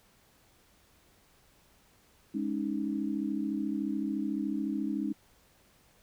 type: chord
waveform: sine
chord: Ab suspended fourth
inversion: none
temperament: equal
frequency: 207.7 / 277.2 / 311.1 Hz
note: Ab3 / Db4 / Eb4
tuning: 0 / 0 / 0 cents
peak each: -34 dBFS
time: 2.34-5.13 s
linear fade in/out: 10 ms
effects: pink hiss -64 dBFS RMS until 6.02 s